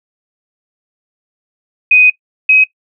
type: tone pair in turn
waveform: sine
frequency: 2500 / 2535 Hz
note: D#7 / D#7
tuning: +8 / +32 cents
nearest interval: unison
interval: 24 cents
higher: second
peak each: -4 dBFS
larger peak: neither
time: 1.91-2.1 / 2.49-2.64 s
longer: first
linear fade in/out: 5 ms
effects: noise-tail reverb RT60 0.1 s tail -20 dB re dry